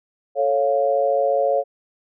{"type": "chord", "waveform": "sine", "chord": "A augmented", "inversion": "none", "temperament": "equal with one note detuned", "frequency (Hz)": [440, 554.4, 700.5], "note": ["A4", "C#5", "E#5"], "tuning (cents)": [0, 0, 5], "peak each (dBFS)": [-24, -18, -22], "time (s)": [0.35, 1.64], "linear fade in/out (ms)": 50, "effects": []}